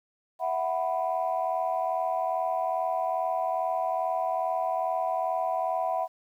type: chord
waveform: sine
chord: E suspended second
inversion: none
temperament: just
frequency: 659.3 / 741.7 / 988.9 Hz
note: E5 / F#5 / B5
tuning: 0 / +4 / +2 cents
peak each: -29 / -28 / -32 dBFS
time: 0.39-6.08 s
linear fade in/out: 50 ms
effects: tanh soft clip ceiling -17 dBFS + 10-bit